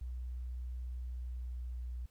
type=tone with pitch glide; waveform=sine; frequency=61.74 to 61.03 Hz; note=B1 to B1; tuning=0 to -20 cents; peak=-38 dBFS; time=0.01-2.06 s; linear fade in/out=5 ms; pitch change=-20 cents; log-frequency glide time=1-1.88 s; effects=pink hiss -73 dBFS RMS until 2.1 s